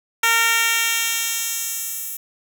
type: tone with high-pass filter sweep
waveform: 10% pulse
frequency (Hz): 459.4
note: A#4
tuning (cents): -25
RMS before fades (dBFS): -21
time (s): 0.23-2.17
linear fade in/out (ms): 5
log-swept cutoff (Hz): 1200 to 12000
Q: 0.76
effects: none